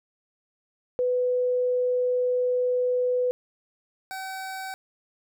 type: tone pair in turn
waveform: sine / 25% pulse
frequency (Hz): 498 / 763.5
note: B4 / G5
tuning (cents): +14 / -46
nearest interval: perfect fifth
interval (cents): 740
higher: second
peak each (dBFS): -21 / -29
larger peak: first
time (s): 0.99-3.31 / 4.11-4.74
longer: first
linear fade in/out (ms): 0
effects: none